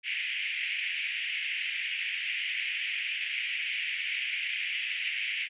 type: band-pass noise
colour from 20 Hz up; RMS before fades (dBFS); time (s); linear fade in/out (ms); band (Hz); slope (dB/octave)
white; -33; 0.03-5.49; 50; 2000 to 2900; 48
effects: resampled to 8000 Hz